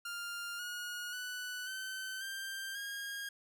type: tone with pitch steps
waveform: sawtooth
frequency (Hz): 1400 / 1442.7 / 1486.7 / 1532 / 1578.7 / 1626.9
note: F6 / F#6 / F#6 / G6 / G6 / G#6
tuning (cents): +4 / -44 / +8 / -40 / +12 / -36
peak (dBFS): -36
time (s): 0.05-3.29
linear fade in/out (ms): 5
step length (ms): 540
effects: none